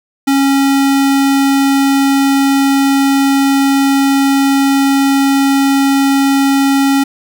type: tone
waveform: square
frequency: 274.8 Hz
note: C#4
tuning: 15 cents flat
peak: -9 dBFS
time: 0.27-7.04 s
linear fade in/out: 10 ms
effects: 7-bit